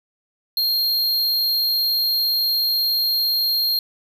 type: tone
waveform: square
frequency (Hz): 4219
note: C8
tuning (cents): +14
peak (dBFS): -18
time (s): 0.57-3.79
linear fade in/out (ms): 2
effects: none

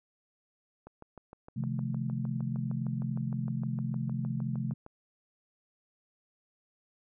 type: click train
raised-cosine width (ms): 1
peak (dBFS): -33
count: 27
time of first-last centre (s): 0.87-4.864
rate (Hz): 6.51
type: chord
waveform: sine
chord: F dominant seventh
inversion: second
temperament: just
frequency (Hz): 130.96 / 157.15 / 174.61 / 218.3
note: C3 / Eb3 / F3 / A3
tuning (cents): +2 / +18 / 0 / -13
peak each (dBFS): -33 / -39 / -39 / -36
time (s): 1.56-4.74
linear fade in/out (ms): 10
effects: none

